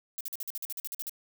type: noise bursts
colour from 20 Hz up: violet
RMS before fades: -36 dBFS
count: 13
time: 0.18-1.095 s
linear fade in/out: 0 ms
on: 27 ms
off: 47 ms
effects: none